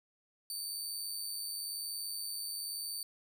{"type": "tone with amplitude modulation", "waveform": "20% pulse", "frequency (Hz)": 4577, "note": "D8", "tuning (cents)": -45, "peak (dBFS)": -30, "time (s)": [0.5, 3.03], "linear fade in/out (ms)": 2, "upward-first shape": "sine", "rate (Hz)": 101, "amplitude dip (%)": 40, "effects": []}